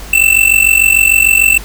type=tone with amplitude modulation; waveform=square; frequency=2669 Hz; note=E7; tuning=21 cents sharp; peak=-3 dBFS; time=0.13-1.58 s; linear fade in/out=5 ms; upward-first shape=sine; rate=46.7 Hz; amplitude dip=85%; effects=added 50 Hz sine -26 dBFS peak until 1.64 s + pink hiss -31 dBFS RMS until 1.64 s